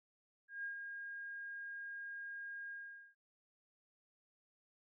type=tone with ADSR envelope; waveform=sine; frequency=1622 Hz; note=G#6; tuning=41 cents flat; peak=-39 dBFS; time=0.48-3.15 s; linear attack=160 ms; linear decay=110 ms; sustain=-5 dB; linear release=440 ms; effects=none